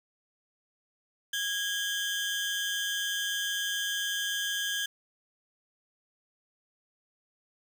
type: tone cluster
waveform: 30% pulse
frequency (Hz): 1644 / 3101 / 3482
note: G#6 / G7 / A7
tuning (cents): -18 / -19 / -19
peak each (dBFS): -29 / -31 / -38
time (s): 1.33-4.86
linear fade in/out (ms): 5
effects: none